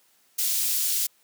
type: high-pass noise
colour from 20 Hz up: white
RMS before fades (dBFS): -25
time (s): 0.38-1.07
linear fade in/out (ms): 10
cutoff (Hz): 4200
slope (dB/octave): 12
effects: white hiss -63 dBFS RMS until 1.23 s + high-pass 150 Hz 12 dB/octave